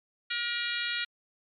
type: harmonic tone with a mistuned harmonic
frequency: 475.8 Hz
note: A#4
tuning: 35 cents sharp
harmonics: 3 / 4 / 5 / 6 / 7 / 8 / 9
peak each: -35 / -36 / -37 / -38 / -38 / -39 / -40 dBFS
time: 0.3-1.05 s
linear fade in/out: 10 ms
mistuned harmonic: 9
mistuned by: -30 cents
effects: MP3 64 kbps